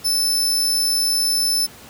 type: tone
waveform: sawtooth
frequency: 5274 Hz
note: E8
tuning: in tune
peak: -14 dBFS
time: 0.04-1.67 s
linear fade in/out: 20 ms
effects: pink hiss -42 dBFS RMS until 1.89 s + high-pass 80 Hz 12 dB/octave